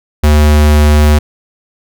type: tone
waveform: square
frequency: 74.9 Hz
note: D2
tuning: 35 cents sharp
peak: -5 dBFS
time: 0.23-1.19 s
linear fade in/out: 10 ms
effects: none